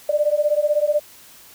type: beating tone pair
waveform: sine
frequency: 587.3 / 603.3 Hz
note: D5 / D5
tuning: 0 / +46 cents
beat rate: 16 Hz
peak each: -19 dBFS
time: 0.09-1 s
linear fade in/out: 5 ms
effects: white hiss -46 dBFS RMS until 1.54 s